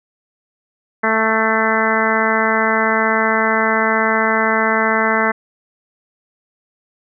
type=harmonic tone with a mistuned harmonic; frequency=221.1 Hz; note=A3; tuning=9 cents sharp; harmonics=1 / 2 / 3 / 4 / 5 / 6 / 7 / 8 / 9; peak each=-22 / -22 / -22 / -22 / -22 / -22 / -22 / -22 / -22 dBFS; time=1.03-5.32 s; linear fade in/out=10 ms; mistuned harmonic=9; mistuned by=+28 cents; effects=none